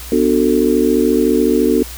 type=chord; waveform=sine; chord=B minor seventh; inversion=none; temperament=just; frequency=246.9 / 296.3 / 370.4 / 444.5 Hz; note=B3 / D4 / F#4 / A4; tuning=0 / +15 / +2 / +18 cents; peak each=-16 dBFS; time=0.12-1.83 s; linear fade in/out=2 ms; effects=added 60 Hz sine -31 dBFS peak until 1.97 s + white hiss -33 dBFS RMS until 1.97 s